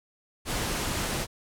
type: low-pass noise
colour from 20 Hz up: pink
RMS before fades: -30 dBFS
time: 0.45-1.27 s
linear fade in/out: 50 ms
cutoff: 12000 Hz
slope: 24 dB/octave
effects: none